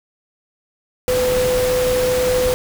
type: tone in noise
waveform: sine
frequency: 503 Hz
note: B4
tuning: 32 cents sharp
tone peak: -15 dBFS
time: 1.08-2.54 s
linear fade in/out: 0 ms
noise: pink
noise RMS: -24 dBFS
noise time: 1.08-2.54 s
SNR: +6 dB
effects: none